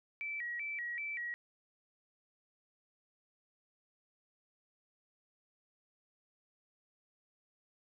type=tone with vibrato; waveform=sine; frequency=2105 Hz; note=C7; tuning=10 cents sharp; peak=-37 dBFS; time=0.21-1.34 s; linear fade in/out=0 ms; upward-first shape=square; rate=2.6 Hz; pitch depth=170 cents each way; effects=none